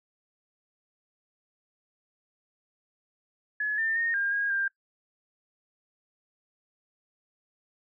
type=tone with pitch steps; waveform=sine; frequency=1701 / 1797 / 1844 / 1607 / 1634 / 1591 Hz; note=G#6 / A6 / A#6 / G6 / G#6 / G6; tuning=+41 / +36 / -19 / +43 / -29 / +25 cents; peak=-25 dBFS; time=3.6-4.68 s; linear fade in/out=5 ms; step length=180 ms; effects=noise-tail reverb RT60 0.1 s tail -21 dB re dry